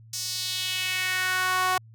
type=tone with high-pass filter sweep; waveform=sawtooth; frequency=370 Hz; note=F#4; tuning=in tune; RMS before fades=-27 dBFS; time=0.13-1.78 s; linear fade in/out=5 ms; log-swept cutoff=5800 to 900 Hz; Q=2.4; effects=added 112 Hz sine -47 dBFS peak until 1.94 s